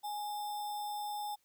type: tone with sample-and-hold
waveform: sine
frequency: 830.6 Hz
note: G#5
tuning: in tune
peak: -36 dBFS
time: 0.03-1.36 s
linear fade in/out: 20 ms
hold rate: 4410 Hz
effects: white hiss -75 dBFS RMS until 1.44 s